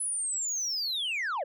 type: linear sweep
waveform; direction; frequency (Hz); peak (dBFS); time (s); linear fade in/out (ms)
sine; down; 10200 to 493.9; -26; 0-1.44; 10
effects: tanh soft clip ceiling -28 dBFS